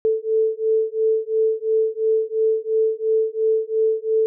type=beating tone pair; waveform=sine; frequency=439.7 / 442.6 Hz; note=A4 / A4; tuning=-1 / +10 cents; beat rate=2.9 Hz; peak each=-20 dBFS; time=0.05-4.26 s; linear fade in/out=0 ms; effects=none